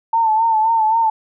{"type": "tone with vibrato", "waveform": "sine", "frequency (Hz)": 891, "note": "A5", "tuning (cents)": 22, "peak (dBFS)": -12, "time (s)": [0.13, 1.1], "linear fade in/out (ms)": 5, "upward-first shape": "sine", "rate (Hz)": 3.8, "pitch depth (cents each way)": 56, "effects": []}